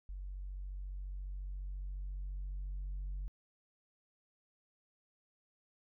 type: tone with level ramp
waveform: sine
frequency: 47.19 Hz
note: F#1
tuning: 35 cents sharp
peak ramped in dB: -40 to -35 dBFS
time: 0.09-3.28 s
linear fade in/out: 0 ms
effects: tanh soft clip ceiling -36 dBFS